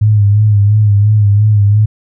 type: tone with vibrato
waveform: sine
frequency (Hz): 104.2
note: G#2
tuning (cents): +6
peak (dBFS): -5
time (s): 0.01-1.86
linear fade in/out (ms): 10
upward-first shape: sine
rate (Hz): 2.9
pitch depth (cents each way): 54
effects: none